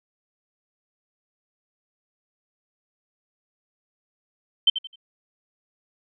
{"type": "tone with echo", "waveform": "sine", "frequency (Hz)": 3102, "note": "G7", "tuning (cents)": -19, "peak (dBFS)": -12, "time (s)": [4.67, 4.7], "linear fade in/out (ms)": 5, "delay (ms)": 86, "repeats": 3, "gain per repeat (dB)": -11, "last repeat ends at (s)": 4.958, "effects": []}